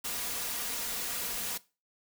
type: noise with comb filter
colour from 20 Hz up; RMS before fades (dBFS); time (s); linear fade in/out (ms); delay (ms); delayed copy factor
white; -35; 0.04-1.58; 10; 4.2; +0.55
effects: noise-tail reverb RT60 0.3 s tail -19 dB re dry